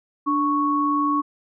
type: tone pair together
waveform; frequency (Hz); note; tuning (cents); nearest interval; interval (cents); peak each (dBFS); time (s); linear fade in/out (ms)
sine; 293.7 / 1108.7; D4 / C#6; 0 / 0; octave + major seventh; 2300; -22 / -20; 0.26-1.22; 20
effects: none